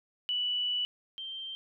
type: tone pair in turn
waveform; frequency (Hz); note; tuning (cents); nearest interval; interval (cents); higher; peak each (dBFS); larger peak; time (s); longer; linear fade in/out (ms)
sine; 2960 / 3143; F#7 / G7; 0 / +4; minor second; 104; second; -28 / -37; first; 0.29-0.85 / 1.18-1.55; first; 0
effects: none